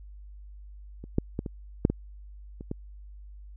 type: clicks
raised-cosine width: 3 ms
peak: -28 / -10 / -16 / -21 / -6 / -14 / -27 / -18 dBFS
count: 8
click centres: 1.04 / 1.184 / 1.391 / 1.462 / 1.851 / 1.9 / 2.609 / 2.714 s
effects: added 50 Hz sine -43 dBFS peak until 3.56 s